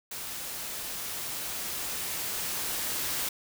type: noise with level ramp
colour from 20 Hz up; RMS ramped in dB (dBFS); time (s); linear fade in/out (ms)
white; -38 to -31; 0.11-3.29; 5
effects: none